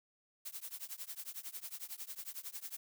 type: noise with tremolo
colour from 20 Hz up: blue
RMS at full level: -42 dBFS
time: 0.45-2.77 s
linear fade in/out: 10 ms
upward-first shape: triangle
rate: 11 Hz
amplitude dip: 100%
effects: none